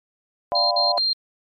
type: chord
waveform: sine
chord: G dominant seventh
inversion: second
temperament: equal with one note detuned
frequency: 587.3 / 698.5 / 784 / 998.7 Hz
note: D5 / F5 / G5 / B5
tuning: 0 / 0 / 0 / +19 cents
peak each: -25 / -23 / -29 / -27 dBFS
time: 0.52-0.98 s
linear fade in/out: 0 ms
type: tone bursts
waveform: sine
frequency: 4186 Hz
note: C8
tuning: in tune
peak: -18 dBFS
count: 3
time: 0.55-1.132 s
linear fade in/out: 5 ms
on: 160 ms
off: 51 ms
effects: MP3 64 kbps